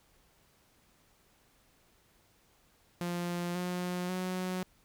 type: tone with pitch steps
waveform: sawtooth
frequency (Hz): 174.61 / 179.21 / 183.93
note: F3 / F3 / F#3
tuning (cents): 0 / +45 / -10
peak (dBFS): -29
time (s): 3.01-4.63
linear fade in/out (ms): 0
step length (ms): 540
effects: pink hiss -67 dBFS RMS until 4.84 s